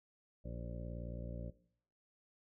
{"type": "harmonic tone with a mistuned harmonic", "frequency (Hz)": 58.7, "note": "A#1", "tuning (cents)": 13, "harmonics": [1, 2, 3, 4, 5, 6, 7, 8, 9, 10], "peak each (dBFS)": [-45, -48, -49, -54, -57, -61, -63, -62, -55, -54], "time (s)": [0.44, 1.51], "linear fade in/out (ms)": 20, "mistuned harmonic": 6, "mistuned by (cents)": -58, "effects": ["noise-tail reverb RT60 0.6 s tail -17 dB re dry"]}